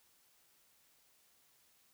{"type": "silence", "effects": ["white hiss -70 dBFS RMS until 1.93 s"]}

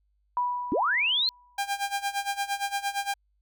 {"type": "tone with exponential decay", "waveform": "sine", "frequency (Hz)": 981, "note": "B5", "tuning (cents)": -12, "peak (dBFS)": -22, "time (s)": [0.37, 1.66], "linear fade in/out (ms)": 1, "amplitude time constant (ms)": 280}
{"type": "linear sweep", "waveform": "sine", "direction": "up", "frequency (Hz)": [232.6, 4263], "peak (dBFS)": -22, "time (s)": [0.72, 1.29], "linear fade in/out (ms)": 0}
{"type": "tone with tremolo", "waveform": "sawtooth", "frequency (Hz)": 800, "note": "G5", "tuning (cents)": 35, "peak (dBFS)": -21, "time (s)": [1.58, 3.14], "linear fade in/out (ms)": 5, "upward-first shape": "sine", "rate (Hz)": 8.7, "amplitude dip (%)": 85}
{"effects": ["added 50 Hz sine -67 dBFS peak until 3.41 s"]}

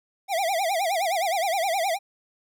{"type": "tone with vibrato", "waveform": "square", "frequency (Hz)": 722, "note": "F#5", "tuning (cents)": -43, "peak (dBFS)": -23, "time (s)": [0.28, 1.99], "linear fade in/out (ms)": 50, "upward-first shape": "sine", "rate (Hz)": 9.6, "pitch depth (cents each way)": 200, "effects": []}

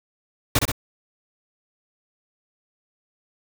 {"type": "noise with echo", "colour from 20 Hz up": "pink", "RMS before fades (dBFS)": -18, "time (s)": [0.55, 0.59], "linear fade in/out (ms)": 5, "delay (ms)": 64, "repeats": 2, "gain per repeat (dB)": -3, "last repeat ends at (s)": 0.718, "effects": []}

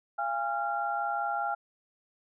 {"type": "tone cluster", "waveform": "sine", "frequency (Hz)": [689, 814, 1381], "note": ["F5", "G#5", "F6"], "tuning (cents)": [-24, -35, -20], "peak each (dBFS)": [-35, -31, -33], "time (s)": [0.18, 1.55], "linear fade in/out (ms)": 10, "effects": []}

